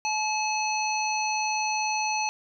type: harmonic tone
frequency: 859 Hz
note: A5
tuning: 42 cents flat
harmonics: 1 / 3 / 5 / 7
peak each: -27 / -30 / -35 / -33 dBFS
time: 0.05-2.29 s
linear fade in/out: 0 ms
effects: none